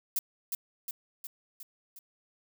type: noise with echo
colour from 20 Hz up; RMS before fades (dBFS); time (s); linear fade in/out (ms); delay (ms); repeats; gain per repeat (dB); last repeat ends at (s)
violet; -29; 0.16-0.19; 2; 360; 5; -4; 1.99
effects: none